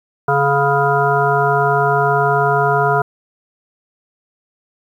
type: harmonic tone with a mistuned harmonic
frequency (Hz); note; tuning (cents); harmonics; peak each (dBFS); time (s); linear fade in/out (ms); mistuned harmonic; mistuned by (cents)
140.8; C#3; +27; 1 / 3 / 5 / 7 / 9 / 10; -20 / -18 / -17 / -19 / -22 / -20; 0.28-3.02; 5; 9; -20
effects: 8-bit